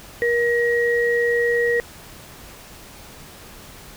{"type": "tone pair together", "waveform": "sine", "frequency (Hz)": [474.2, 1896.8], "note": ["A#4", "A#6"], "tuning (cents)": [30, 30], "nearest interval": "2 octaves", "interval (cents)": 2400, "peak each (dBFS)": [-18, -21], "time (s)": [0.22, 1.8], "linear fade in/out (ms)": 0, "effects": ["pink hiss -42 dBFS RMS until 3.96 s"]}